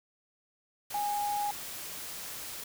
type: tone in noise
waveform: sine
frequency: 823 Hz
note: G#5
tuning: 16 cents flat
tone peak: -29 dBFS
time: 0.94-1.51 s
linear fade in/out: 5 ms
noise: white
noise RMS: -41 dBFS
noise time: 0.9-2.64 s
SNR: +9 dB
effects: none